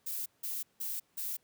violet noise bursts, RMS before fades -37 dBFS, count 4, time 0.06-1.37 s, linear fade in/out 10 ms, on 200 ms, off 170 ms, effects pink hiss -72 dBFS RMS until 1.43 s + high-pass 100 Hz 12 dB/octave

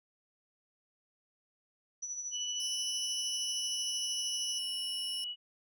sine tone with tremolo, 5920 Hz, F#8, in tune, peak -35 dBFS, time 2.02-4.59 s, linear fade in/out 10 ms, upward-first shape sine, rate 13 Hz, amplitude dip 50%
sine tone with pitch glide, 2964 to 2933 Hz, F#7 to F#7, +2 to -16 cents, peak -36 dBFS, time 2.31-5.36 s, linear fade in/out 50 ms, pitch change -18 cents, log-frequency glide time 2.59-5.02 s
sawtooth tone, 5380 Hz, E8, 34 cents sharp, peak -36 dBFS, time 2.6-5.24 s, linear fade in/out 0 ms
effects none

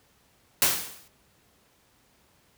white noise with exponential decay, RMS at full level -18 dBFS, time 0.62-1.08 s, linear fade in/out 1 ms, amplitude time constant 98 ms, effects pink hiss -63 dBFS RMS until 2.57 s + high-pass 60 Hz 12 dB/octave

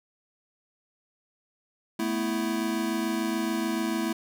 square chord, A suspended second, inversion none, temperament equal, 220 / 246.9 / 329.6 Hz, A3 / B3 / E4, 0 / 0 / 0 cents, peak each -31 / -34 / -30 dBFS, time 1.99-4.13 s, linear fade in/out 5 ms, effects none

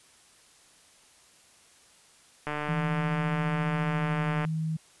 click train, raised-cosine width 0.5 ms, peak -17 dBFS, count 296, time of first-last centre 2.47-4.45 s, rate 149 Hz
sine tone with pitch glide, 163.6 to 158.94 Hz, E3 to D#3, -13 to +37 cents, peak -27 dBFS, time 2.68-4.77 s, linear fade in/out 10 ms, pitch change -50 cents, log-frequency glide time 3.76-4.44 s
effects white hiss -58 dBFS RMS until 5 s + resampled to 24000 Hz

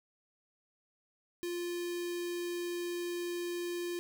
square tone with notch filter, 349.2 Hz, F4, in tune, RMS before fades -37 dBFS, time 1.43-3.99 s, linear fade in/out 0 ms, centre 860 Hz, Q 0.66, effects none

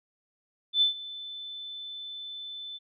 sine tone with ADSR envelope, 3520 Hz, A7, in tune, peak -18 dBFS, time 0.73-2.79 s, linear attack 84 ms, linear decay 120 ms, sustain -19 dB, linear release 29 ms, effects none

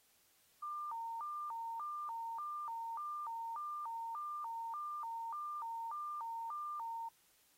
sine tone with vibrato, 1046.5 Hz, C6, in tune, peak -40 dBFS, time 0.62-7.09 s, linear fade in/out 10 ms, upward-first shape square, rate 1.7 Hz, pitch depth 230 cents each way, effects white hiss -71 dBFS RMS until 7.57 s + AAC 48 kbps

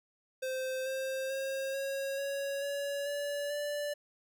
square tone with pitch steps, 520 / 528.8 / 537.7 / 546.8 / 556 / 565.4 / 575 / 584.7 Hz, C5 / C5 / C5 / C#5 / C#5 / C#5 / D5 / D5, -11 / +18 / +47 / -24 / +5 / +34 / -37 / -8 cents, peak -34 dBFS, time 0.42-3.94 s, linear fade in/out 10 ms, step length 440 ms, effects none

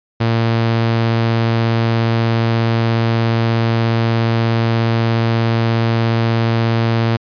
sawtooth tone, 114.6 Hz, A#2, 29 cents flat, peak -9 dBFS, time 0.2-7.17 s, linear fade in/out 10 ms, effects resampled to 11025 Hz

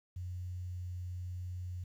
sine tone, 89.9 Hz, F#2, 49 cents flat, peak -38 dBFS, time 0.16-1.84 s, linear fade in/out 5 ms, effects 11-bit

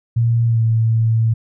sine tone with pitch glide, 116.54 to 112.9 Hz, A#2 to A2, 0 to +45 cents, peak -12 dBFS, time 0.16-1.34 s, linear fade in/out 10 ms, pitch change -55 cents, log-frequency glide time 0.46-0.62 s, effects none

